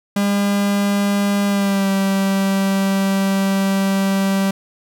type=tone with pitch glide; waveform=45% pulse; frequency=201.5 to 194.64 Hz; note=G3 to G3; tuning=+48 to -12 cents; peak=-15 dBFS; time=0.16-4.51 s; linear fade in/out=5 ms; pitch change=-60 cents; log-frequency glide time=1.47-1.89 s; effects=none